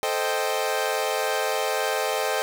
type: chord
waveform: sawtooth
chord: A half-diminished seventh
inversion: none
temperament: equal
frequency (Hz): 440 / 523.3 / 622.3 / 784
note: A4 / C5 / Eb5 / G5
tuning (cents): 0 / 0 / 0 / 0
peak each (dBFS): -25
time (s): 0.03-2.42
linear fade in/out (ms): 0
effects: none